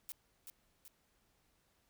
blue noise with echo, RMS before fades -45 dBFS, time 0.09-0.12 s, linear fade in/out 0 ms, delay 380 ms, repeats 2, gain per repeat -5 dB, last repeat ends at 0.88 s, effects pink hiss -75 dBFS RMS until 1.89 s

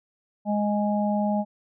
harmonic tone, 207.5 Hz, G#3, 1 cent flat, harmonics 1 / 3 / 4, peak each -23 / -28 / -29 dBFS, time 0.45-1.45 s, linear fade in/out 50 ms, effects none

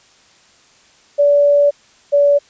sine tone pair in turn, 576 / 573.1 Hz, D5 / D5, -34 / -42 cents, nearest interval unison, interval 8 cents, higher first, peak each -8 dBFS, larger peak neither, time 1.18-1.71 / 2.12-2.39 s, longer first, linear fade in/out 20 ms, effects white hiss -50 dBFS RMS until 2.49 s + resampled to 16000 Hz

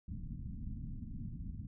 pink low-pass noise, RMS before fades -43 dBFS, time 0.08-1.67 s, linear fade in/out 5 ms, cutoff 250 Hz, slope 48 dB/octave, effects none

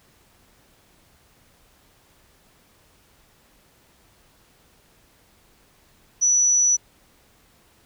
sine tone, 5920 Hz, F#8, in tune, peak -15 dBFS, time 6.21-6.77 s, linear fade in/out 20 ms, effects pink hiss -58 dBFS RMS until 7.85 s

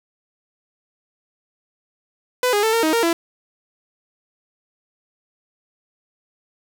sawtooth tone with pitch steps, 500 / 412 / 443.5 / 458.7 / 314.7 / 463.2 / 335.4 Hz, B4 / G#4 / A4 / A#4 / D#4 / A#4 / E4, +21 / -14 / +14 / -28 / +20 / -11 / +30 cents, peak -12 dBFS, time 2.43-3.13 s, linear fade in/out 2 ms, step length 100 ms, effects none

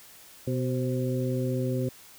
harmonic tone with a mistuned harmonic, 126.3 Hz, B2, 39 cents sharp, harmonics 1 / 2 / 3 / 4, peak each -28 / -31 / -33 / -34 dBFS, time 0.47-1.89 s, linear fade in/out 5 ms, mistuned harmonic 4, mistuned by +56 cents, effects white hiss -51 dBFS RMS until 2.18 s

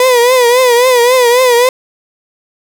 35% pulse tone with vibrato, 493.9 Hz, B4, in tune, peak -4 dBFS, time 0-1.69 s, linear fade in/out 2 ms, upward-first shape triangle, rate 3.7 Hz, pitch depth 100 cents each way, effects none

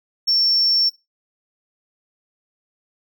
triangle tone, 5440 Hz, F8, 46 cents flat, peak -11 dBFS, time 0.27-0.9 s, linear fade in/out 20 ms, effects noise-tail reverb RT60 0.2 s tail -19 dB re dry + tanh soft clip ceiling -11 dBFS

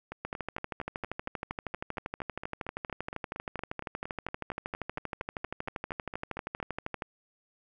two click trains, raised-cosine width 0.5 ms, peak -19 / -23 dBFS, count 87 / 29, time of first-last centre 0.25-7.022 / 0.12-6.601 s, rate 12.7 / 4.32 Hz, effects none

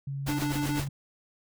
sine tone with pitch glide, 138.4 to 139.6 Hz, C#3 to C#3, -2 to +13 cents, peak -31 dBFS, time 0.07-0.89 s, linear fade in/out 5 ms, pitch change +15 cents, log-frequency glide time 0.5-0.72 s
pink noise with tremolo, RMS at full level -33 dBFS, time 0.26-0.88 s, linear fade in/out 10 ms, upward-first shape triangle, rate 7.9 Hz, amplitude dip 90%
square tone bursts, 293.7 Hz, D4, in tune, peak -29 dBFS, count 4, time 0.28-0.798 s, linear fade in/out 5 ms, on 110 ms, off 26 ms
effects none

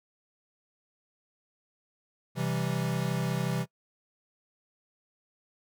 square chord, C major, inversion none, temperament equal, 130.81 / 164.81 / 196 Hz, C3 / E3 / G3, 0 / 0 / 0 cents, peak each -32 / -32 / -36 dBFS, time 2.35-3.66 s, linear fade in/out 50 ms, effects noise-tail reverb RT60 0.1 s tail -22 dB re dry

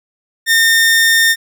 sawtooth tone, 1820 Hz, A#6, 42 cents flat, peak -5 dBFS, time 0.46-1.36 s, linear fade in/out 50 ms, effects none

